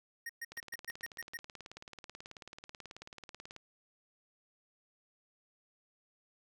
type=tone bursts; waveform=square; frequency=1864.7 Hz; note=A#6; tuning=in tune; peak=-40 dBFS; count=8; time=0.26-1.372 s; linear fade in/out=5 ms; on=34 ms; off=120 ms
type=click train; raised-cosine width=0.2 ms; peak=-30 dBFS; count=57; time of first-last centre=0.52-3.563 s; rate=18.4 Hz
effects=none

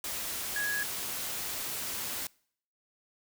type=tone in noise; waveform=sine; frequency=1667 Hz; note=G#6; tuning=6 cents sharp; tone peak=-30 dBFS; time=0.56-0.83 s; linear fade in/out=2 ms; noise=white; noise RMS=-36 dBFS; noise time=0.04-2.27 s; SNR=+3 dB; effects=noise-tail reverb RT60 0.6 s tail -25 dB re dry

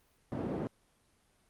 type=band-pass noise; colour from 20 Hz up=white; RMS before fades=-36 dBFS; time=0.32-0.67 s; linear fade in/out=0 ms; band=110 to 360 Hz; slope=12 dB/octave; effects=pink hiss -70 dBFS RMS until 1.49 s + Opus 32 kbps

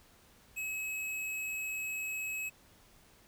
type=tone; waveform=square; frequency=2566 Hz; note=E7; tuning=47 cents flat; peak=-36 dBFS; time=0.56-2.5 s; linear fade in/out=20 ms; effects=pink hiss -62 dBFS RMS until 3.27 s

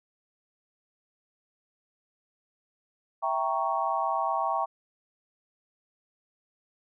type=chord; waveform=sine; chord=E diminished seventh; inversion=none; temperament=equal; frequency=659.3 / 784 / 932.3 / 1108.7 Hz; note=E5 / G5 / Bb5 / Db6; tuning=0 / 0 / 0 / 0 cents; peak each=-32 / -30 / -31 / -30 dBFS; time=3.22-4.66 s; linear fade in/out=20 ms; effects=none

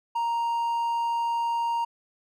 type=tone; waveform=triangle; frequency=933 Hz; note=A#5; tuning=1 cent sharp; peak=-22 dBFS; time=0.15-1.85 s; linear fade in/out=10 ms; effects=none

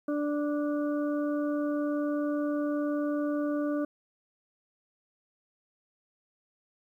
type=harmonic tone; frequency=293.7 Hz; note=D4; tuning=in tune; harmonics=1 / 2 / 4 / 5; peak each=-28 / -33 / -42 / -45 dBFS; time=0.08-3.85 s; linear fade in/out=5 ms; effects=11-bit

